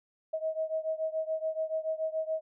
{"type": "beating tone pair", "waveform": "sine", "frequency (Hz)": [633, 640], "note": ["D#5", "D#5"], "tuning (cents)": [30, 49], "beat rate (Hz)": 7, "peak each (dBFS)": [-32, -34], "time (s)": [0.33, 2.41], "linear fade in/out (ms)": 10, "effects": []}